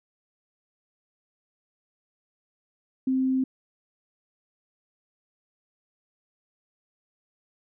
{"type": "tone", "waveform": "sine", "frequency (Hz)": 261.4, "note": "C4", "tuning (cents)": -1, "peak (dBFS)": -21, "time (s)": [3.07, 3.44], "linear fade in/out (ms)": 5, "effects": []}